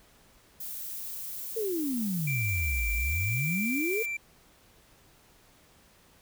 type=noise; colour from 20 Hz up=violet; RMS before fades=-38 dBFS; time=0.6-4.06 s; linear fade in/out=5 ms
type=exponential two-way sweep; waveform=sine; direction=down then up; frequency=466.2 to 51.91 to 466.2 Hz; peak=-28 dBFS; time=1.56-4.03 s; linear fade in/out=10 ms; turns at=2.91 s
type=tone; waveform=triangle; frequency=2349 Hz; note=D7; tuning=in tune; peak=-29 dBFS; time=2.27-4.17 s; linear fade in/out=5 ms
effects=pink hiss -60 dBFS RMS until 6.21 s